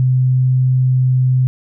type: tone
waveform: sine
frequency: 128.5 Hz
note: C3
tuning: 31 cents flat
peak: -10 dBFS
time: 0-1.47 s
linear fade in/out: 0 ms
effects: none